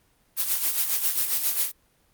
blue noise with tremolo, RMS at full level -22 dBFS, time 0.36-1.72 s, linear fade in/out 50 ms, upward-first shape sine, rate 7.4 Hz, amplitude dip 60%, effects pink hiss -64 dBFS RMS until 2.13 s + Opus 24 kbps

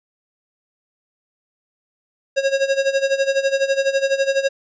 square tone with tremolo, 545 Hz, C#5, 29 cents flat, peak -14 dBFS, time 2.36-4.49 s, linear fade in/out 20 ms, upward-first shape sine, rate 12 Hz, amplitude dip 80%, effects resampled to 16000 Hz

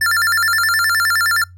square tone with vibrato, 1568 Hz, G6, in tune, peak -14 dBFS, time 0.01-1.44 s, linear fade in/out 5 ms, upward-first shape square, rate 9.6 Hz, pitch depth 210 cents each way, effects noise-tail reverb RT60 0.2 s tail -26 dB re dry + added 90 Hz sine -38 dBFS peak until 1.57 s

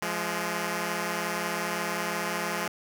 5% pulse tone pair together, 172.9 / 209.7 Hz, F3 / G#3, -17 / +17 cents, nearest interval minor third, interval 334 cents, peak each -20 / -20 dBFS, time 0.02-2.68 s, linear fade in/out 2 ms, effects none

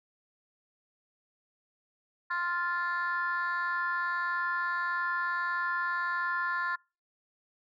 sine chord, F major, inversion second, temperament equal with one note detuned, 1046.5 / 1396.9 / 1748.9 Hz, C6 / F6 / A6, 0 / 0 / -11 cents, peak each -32 dBFS, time 2.3-6.76 s, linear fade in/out 10 ms, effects noise-tail reverb RT60 0.3 s tail -26 dB re dry + tanh soft clip ceiling -23 dBFS

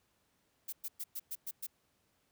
violet noise bursts, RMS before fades -40 dBFS, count 7, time 0.68-1.669 s, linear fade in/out 10 ms, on 47 ms, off 110 ms, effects pink hiss -75 dBFS RMS until 2.31 s + high-pass 60 Hz 12 dB/octave

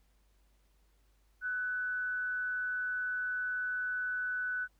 sine tone with frequency modulation, 1494 Hz, F#6, 16 cents sharp, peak -32 dBFS, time 1.41-4.68 s, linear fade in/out 50 ms, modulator 185 Hz, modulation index 0.21, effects added 50 Hz sine -66 dBFS peak until 4.79 s + pink hiss -75 dBFS RMS until 4.79 s

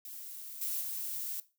violet noise with level steps, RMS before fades -45 / -35 / -38 dBFS, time 0.05-1.4 s, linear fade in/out 2 ms, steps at 0.61 / 0.81 s, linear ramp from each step 5 ms, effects noise-tail reverb RT60 0.3 s tail -17 dB re dry

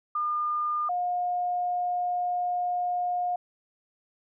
sine tone pair in turn, 1209 / 714.5 Hz, D6 / F5, +50 / +39 cents, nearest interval major sixth, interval 911 cents, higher first, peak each -25 dBFS, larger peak neither, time 0.15-0.89 / 0.89-3.36 s, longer second, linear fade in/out 5 ms, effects none

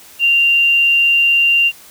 sine tone, 2778 Hz, F7, 10 cents flat, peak -9 dBFS, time 0.19-1.72 s, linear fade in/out 50 ms, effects white hiss -41 dBFS RMS until 1.9 s

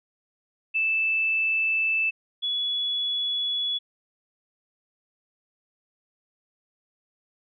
sine tone pair in turn, 2637 / 3395 Hz, E7 / G#7, 0 / +37 cents, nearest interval major third, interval 437 cents, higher second, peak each -21 / -24 dBFS, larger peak first, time 0.74-2.11 / 2.42-3.79 s, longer neither, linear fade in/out 20 ms, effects none

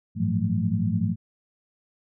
sine tone cluster, 101 / 111 / 169 / 182.6 / 219.6 Hz, G#2 / A2 / E3 / F#3 / A3, -48 / +16 / +43 / -23 / -3 cents, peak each -28 dBFS, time 0.15-1.16 s, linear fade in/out 50 ms, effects none

